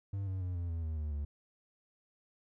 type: tone with pitch steps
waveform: triangle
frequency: 98.7 / 94.46 / 90.4 / 86.52 / 82.8 / 79.25 / 75.84 / 72.59 Hz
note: G2 / F#2 / F#2 / F2 / E2 / D#2 / D#2 / D2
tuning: +12 / +36 / -40 / -16 / +8 / +32 / -44 / -20 cents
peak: -32 dBFS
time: 0.13-1.25 s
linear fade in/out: 5 ms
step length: 140 ms
effects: none